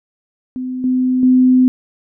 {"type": "tone with level steps", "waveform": "sine", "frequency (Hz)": 255, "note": "C4", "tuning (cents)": -44, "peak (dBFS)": [-20, -12, -7], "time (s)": [0.56, 1.68], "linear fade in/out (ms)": 0, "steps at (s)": [0.84, 1.23], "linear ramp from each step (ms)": 2, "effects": []}